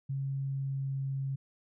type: tone with pitch glide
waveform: sine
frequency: 136.6 to 135.81 Hz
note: C#3 to C#3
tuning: -25 to -35 cents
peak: -31 dBFS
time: 0.09-1.36 s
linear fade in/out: 10 ms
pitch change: -10 cents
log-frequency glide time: 0.41-1 s
effects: none